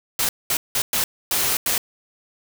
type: noise bursts at uneven times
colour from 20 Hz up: white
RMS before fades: -21 dBFS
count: 6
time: 0.19-0.29 / 0.5-0.57 / 0.75-0.82 / 0.93-1.04 / 1.31-1.57 / 1.66-1.78 s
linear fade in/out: 2 ms
effects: none